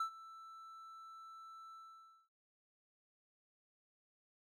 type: tone with ADSR envelope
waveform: triangle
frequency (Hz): 1325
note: E6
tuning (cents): +9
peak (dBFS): -31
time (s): 0-2.29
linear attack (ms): 5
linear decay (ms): 92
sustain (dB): -19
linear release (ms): 560
effects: none